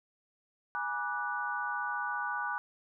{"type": "chord", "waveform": "sine", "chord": "G# half-diminished seventh", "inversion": "none", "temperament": "equal with one note detuned", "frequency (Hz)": [830.6, 965.2, 1174.7, 1480], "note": ["G#5", "B5", "D6", "F#6"], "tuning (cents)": [0, -40, 0, 0], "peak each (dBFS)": [-39, -39, -38, -35], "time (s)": [0.75, 2.58], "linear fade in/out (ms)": 0, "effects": []}